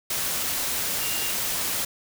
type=tone in noise; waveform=sine; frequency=2794 Hz; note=F7; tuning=in tune; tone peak=-34 dBFS; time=1.01-1.31 s; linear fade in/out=5 ms; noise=white; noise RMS=-27 dBFS; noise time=0.1-1.85 s; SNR=-10 dB; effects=none